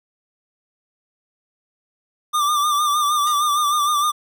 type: tone with vibrato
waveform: square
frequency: 1188 Hz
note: D6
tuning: 20 cents sharp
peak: -17 dBFS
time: 2.33-4.12 s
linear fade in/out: 20 ms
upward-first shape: sine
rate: 6.5 Hz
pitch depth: 52 cents each way
type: tone with exponential decay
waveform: 5% pulse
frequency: 958 Hz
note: A#5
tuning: 47 cents sharp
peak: -19 dBFS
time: 3.27-3.49 s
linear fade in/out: 1 ms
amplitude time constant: 47 ms
effects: none